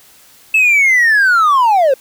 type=linear sweep; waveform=triangle; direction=down; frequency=2637 to 504 Hz; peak=-5 dBFS; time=0.54-1.94 s; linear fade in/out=5 ms; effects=tanh soft clip ceiling -2 dBFS + white hiss -45 dBFS RMS until 2 s